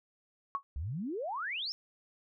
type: tone with exponential decay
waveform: sine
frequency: 1108.7 Hz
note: C#6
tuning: in tune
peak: -26 dBFS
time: 0.55-0.63 s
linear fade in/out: 0 ms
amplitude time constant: 16 ms
type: exponential sweep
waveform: sine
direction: up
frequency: 62.8 to 5510 Hz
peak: -34 dBFS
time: 0.76-1.72 s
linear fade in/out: 0 ms
effects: none